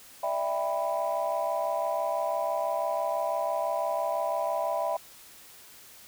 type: chord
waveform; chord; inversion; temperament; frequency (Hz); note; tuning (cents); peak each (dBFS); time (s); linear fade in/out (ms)
sine; E minor seventh; third; just; 593.3 / 659.3 / 791.1 / 988.9; D5 / E5 / G5 / B5; +18 / 0 / +16 / +2; -32 / -29 / -33 / -32; 0.23-4.97; 5
effects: tanh soft clip ceiling -18 dBFS + white hiss -51 dBFS RMS until 6.07 s